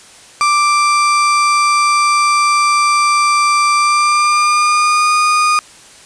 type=tone with pitch glide; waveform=35% pulse; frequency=1177 to 1227 Hz; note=D6 to D#6; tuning=+3 to -25 cents; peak=-8 dBFS; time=0.41-5.59 s; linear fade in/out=0 ms; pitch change=+72 cents; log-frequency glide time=3.76-5.13 s; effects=white hiss -40 dBFS RMS until 6.05 s + resampled to 22050 Hz